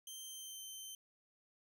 15% pulse tone with pitch glide, 3136 to 3098 Hz, G7 to G7, 0 to -21 cents, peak -40 dBFS, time 0.07-0.95 s, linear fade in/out 2 ms, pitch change -21 cents, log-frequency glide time 0.25-0.63 s, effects none

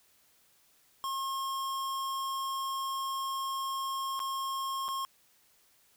square tone with dropouts, 1076 Hz, C6, 48 cents sharp, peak -33 dBFS, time 1.04-5.05 s, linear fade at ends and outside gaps 0 ms, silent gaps 4.193-4.201 / 4.882-4.887 s, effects white hiss -66 dBFS RMS until 5.96 s

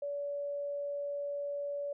sine tone, 572 Hz, D5, 46 cents flat, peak -34 dBFS, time 0.02-1.93 s, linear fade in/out 5 ms, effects none

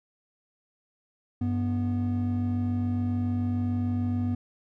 triangle tone pair together, 97.24 / 244.7 Hz, G2 / B3, -13 / -16 cents, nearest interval octave + major third, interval 1597 cents, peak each -25 dBFS, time 1.41-4.35 s, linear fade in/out 5 ms, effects tanh soft clip ceiling -16 dBFS

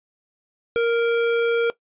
sine tone with hard clipping, 466.2 Hz, A#4, in tune, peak -19 dBFS, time 0.76-1.7 s, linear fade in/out 0 ms, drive 15 dB, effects noise-tail reverb RT60 0.1 s tail -18 dB re dry + resampled to 8000 Hz

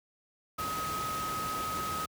sine tone in noise, 1267 Hz, D#6, 31 cents sharp, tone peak -33 dBFS, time 0.58-2.06 s, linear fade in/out 10 ms, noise pink, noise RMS -38 dBFS, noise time 0.58-2.06 s, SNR +2 dB, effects high-pass 80 Hz 12 dB/octave

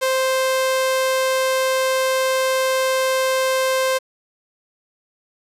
sawtooth tone, 523.3 Hz, C5, in tune, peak -13 dBFS, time 0.01-3.99 s, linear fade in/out 20 ms, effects resampled to 32000 Hz + 7-bit

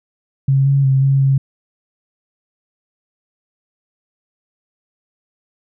sine tone with pitch steps, 135.9 / 138.5 / 134 / 136.7 / 135.8 Hz, C#3 / C#3 / C3 / C#3 / C#3, -34 / -1 / +42 / -24 / -35 cents, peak -10 dBFS, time 0.48-1.38 s, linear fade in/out 5 ms, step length 180 ms, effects none

